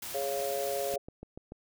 white noise, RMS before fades -40 dBFS, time 0.02-0.96 s, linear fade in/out 5 ms
harmonic tone, 138.59 Hz, C#3, in tune, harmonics 3 / 4 / 5, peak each -36 / -33 / -36 dBFS, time 0.14-0.98 s, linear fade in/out 10 ms
click train, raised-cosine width 2 ms, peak -29 dBFS, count 5, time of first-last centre 0.94-1.521 s, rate 6.89 Hz
effects none

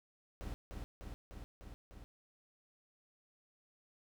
brown noise with echo, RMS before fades -43 dBFS, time 0.41-0.54 s, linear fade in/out 0 ms, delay 300 ms, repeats 5, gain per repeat -2 dB, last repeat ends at 2.04 s, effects none

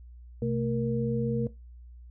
sine tone cluster, 127.7 / 223.1 / 470 Hz, C3 / A3 / A#4, -42 / +24 / +14 cents, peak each -30 dBFS, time 0.42-1.47 s, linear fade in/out 2 ms, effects noise-tail reverb RT60 0.2 s tail -18 dB re dry + added 60 Hz sine -45 dBFS peak until 2.1 s

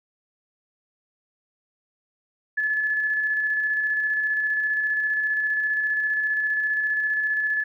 sine tone with tremolo, 1721 Hz, A6, 39 cents flat, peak -20 dBFS, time 2.57-7.64 s, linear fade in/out 10 ms, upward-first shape square, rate 15 Hz, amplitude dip 25%, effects none

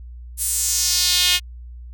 sawtooth tone with high-pass filter sweep, 359.1 Hz, F4, 48 cents sharp, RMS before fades -19 dBFS, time 0.37-1.4 s, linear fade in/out 50 ms, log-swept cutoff 10000 to 2900 Hz, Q 2.2, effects added 60 Hz sine -34 dBFS peak until 1.93 s

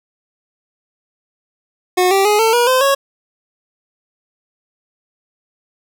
25% pulse tone with pitch steps, 364.1 / 390.2 / 418.2 / 448.3 / 480.4 / 514.9 / 551.9 Hz, F#4 / G4 / G#4 / A4 / B4 / C5 / C#5, -28 / -8 / +12 / +32 / -48 / -28 / -8 cents, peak -7 dBFS, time 1.97-2.95 s, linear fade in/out 10 ms, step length 140 ms, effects none

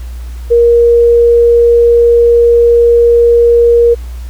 sine tone, 471.3 Hz, A#4, 19 cents sharp, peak -3 dBFS, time 0.5-3.95 s, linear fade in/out 20 ms, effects added 60 Hz sine -20 dBFS peak until 4.29 s + pink hiss -40 dBFS RMS until 4.29 s

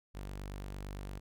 sawtooth tone, 48.8 Hz, G1, 7 cents flat, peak -37 dBFS, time 0.14-1.2 s, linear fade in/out 20 ms, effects none

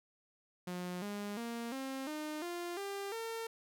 sawtooth tone with pitch steps, 179.2 / 204.7 / 233.7 / 267 / 304.9 / 348.2 / 397.7 / 454.2 Hz, F3 / G#3 / A#3 / C4 / D#4 / F4 / G4 / A#4, +45 / -25 / +5 / +35 / -35 / -5 / +25 / -45 cents, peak -35 dBFS, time 0.67-3.47 s, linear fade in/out 5 ms, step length 350 ms, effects none

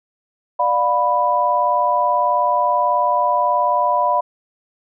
sine chord, B diminished, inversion first, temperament just, 592.7 / 711.2 / 987.8 Hz, D5 / F5 / B5, +16 / +31 / 0 cents, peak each -21 / -20 / -16 dBFS, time 0.59-4.21 s, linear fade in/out 10 ms, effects none

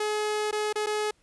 sawtooth tone with dropouts, 423.7 Hz, G#4, 35 cents sharp, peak -22 dBFS, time 0-1.11 s, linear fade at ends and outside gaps 5 ms, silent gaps 0.512-0.526 / 0.728-0.756 / 0.862-0.868 s, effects pink hiss -66 dBFS RMS until 1.22 s + resampled to 24000 Hz

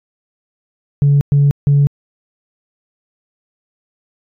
sine tone bursts at uneven times, 142.4 Hz, C#3, 47 cents sharp, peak -6 dBFS, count 3, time 1.02-1.21 / 1.32-1.51 / 1.67-1.87 s, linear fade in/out 0 ms, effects tanh soft clip ceiling -5 dBFS

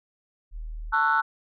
sine tone, 39.2 Hz, D#1, 14 cents sharp, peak -32 dBFS, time 0.51-0.95 s, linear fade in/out 50 ms
sine chord, F# minor seventh, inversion first, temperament just, 888 / 1110 / 1332 / 1480 Hz, A5 / C#6 / E6 / F#6, +16 / +2 / +18 / 0 cents, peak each -24 / -29 / -23 / -23 dBFS, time 0.92-1.22 s, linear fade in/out 20 ms
effects tanh soft clip ceiling -12 dBFS

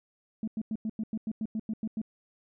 sine tone bursts, 219 Hz, A3, 8 cents flat, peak -28 dBFS, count 12, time 0.43-2.016 s, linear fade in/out 2 ms, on 46 ms, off 94 ms, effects tanh soft clip ceiling -25 dBFS

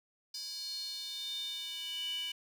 square tone with high-pass filter sweep, 329.6 Hz, E4, in tune, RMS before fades -40 dBFS, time 0.34-2.32 s, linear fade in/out 5 ms, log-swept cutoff 4800 to 2800 Hz, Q 9.3, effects none

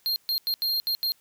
square tone bursts at uneven times, 4208 Hz, C8, 9 cents sharp, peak -24 dBFS, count 6, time 0.06-0.16 / 0.29-0.38 / 0.47-0.54 / 0.62-0.8 / 0.87-0.95 / 1.03-1.12 s, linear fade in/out 0 ms, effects white hiss -63 dBFS RMS until 1.2 s

